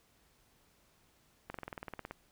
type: slowing click train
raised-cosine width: 0.5 ms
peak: -26 dBFS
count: 13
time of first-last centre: 1.5-2.11 s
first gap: 43 ms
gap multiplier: 1.03
effects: pink hiss -69 dBFS RMS until 2.31 s